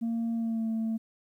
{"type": "tone with pitch glide", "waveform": "sine", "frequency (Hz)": [230, 223.6], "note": ["A#3", "A3"], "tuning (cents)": [-23, 28], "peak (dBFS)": -25, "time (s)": [0.01, 0.98], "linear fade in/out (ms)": 20, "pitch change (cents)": -49, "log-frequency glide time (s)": [0.34, 0.67], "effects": ["tanh soft clip ceiling -26 dBFS", "11-bit"]}